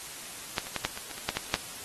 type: clicks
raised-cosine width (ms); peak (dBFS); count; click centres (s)
0.2; -9 / -20 / -12 / -9 / -19 / -20 / -23 / -9 / -11 / -27 / -25 / -6; 12; 0.582 / 0.669 / 0.763 / 0.85 / 0.975 / 1.113 / 1.18 / 1.29 / 1.37 / 1.466 / 1.498 / 1.541
effects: white hiss -42 dBFS RMS until 1.84 s + AAC 32 kbps